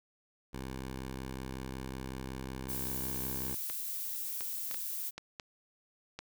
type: tone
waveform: 10% pulse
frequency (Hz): 65.41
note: C2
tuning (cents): 0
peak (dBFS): -31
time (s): 0.53-3.55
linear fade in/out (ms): 10
type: noise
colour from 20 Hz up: violet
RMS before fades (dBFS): -38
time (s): 2.68-5.11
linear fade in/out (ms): 20
type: clicks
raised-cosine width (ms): 0.2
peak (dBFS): -24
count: 7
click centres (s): 3.699 / 4.408 / 4.712 / 4.744 / 5.18 / 5.398 / 6.19
effects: none